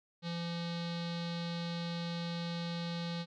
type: tone with low-pass filter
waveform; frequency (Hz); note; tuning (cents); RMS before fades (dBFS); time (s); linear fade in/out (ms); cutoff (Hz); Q
square; 170.3; F3; -43; -38; 0.22-3.26; 50; 4100; 5
effects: none